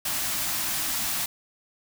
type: band-stop noise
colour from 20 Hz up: white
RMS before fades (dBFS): -28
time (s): 0.05-1.26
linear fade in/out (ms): 5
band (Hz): 360 to 580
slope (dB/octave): 96
effects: none